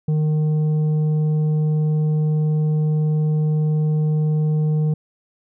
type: tone with tanh clipping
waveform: sine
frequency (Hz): 153.6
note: D#3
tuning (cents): -22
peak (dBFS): -17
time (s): 0.08-4.94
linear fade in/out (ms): 5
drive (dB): 6
effects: none